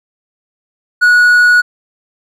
triangle tone, 1461 Hz, F#6, 22 cents flat, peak -3 dBFS, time 1.01-1.62 s, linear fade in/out 20 ms, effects none

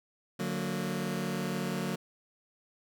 sawtooth chord, D augmented, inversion none, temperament just, 146.83 / 183.54 / 229.4 Hz, D3 / F#3 / A#3, 0 / -14 / -28 cents, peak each -34 / -30 / -32 dBFS, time 0.39-1.96 s, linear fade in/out 10 ms, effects none

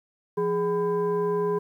sine tone with frequency modulation, 415.3 Hz, G#4, in tune, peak -22 dBFS, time 0.37-1.59 s, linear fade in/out 10 ms, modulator 588 Hz, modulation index 0.71, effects 10-bit

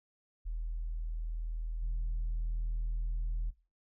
sine tone with level steps, 40.42 Hz, E1, 33 cents flat, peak -33 / -29 dBFS, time 0.45-3.51 s, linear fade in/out 20 ms, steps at 1.81 s, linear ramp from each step 20 ms, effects noise-tail reverb RT60 0.3 s tail -19 dB re dry + tanh soft clip ceiling -29 dBFS

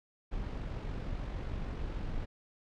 brown noise with amplitude modulation, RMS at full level -36 dBFS, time 0.31-2.26 s, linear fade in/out 20 ms, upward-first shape sine, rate 46.6 Hz, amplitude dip 30%, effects low-pass 4000 Hz 12 dB/octave

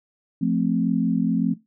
sine chord, F major, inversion none, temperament equal, 174.61 / 220 / 261.6 Hz, F3 / A3 / C4, 0 / 0 / 0 cents, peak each -23 dBFS, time 0.41-1.54 s, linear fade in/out 10 ms, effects noise-tail reverb RT60 0.2 s tail -18 dB re dry

